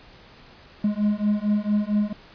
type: beating tone pair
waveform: triangle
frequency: 206.3 / 210.7 Hz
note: G#3 / G#3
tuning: -11 / +25 cents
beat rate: 4.4 Hz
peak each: -21 / -21 dBFS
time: 0.84-2.13 s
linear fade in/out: 5 ms
effects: pink hiss -49 dBFS RMS until 2.34 s + resampled to 11025 Hz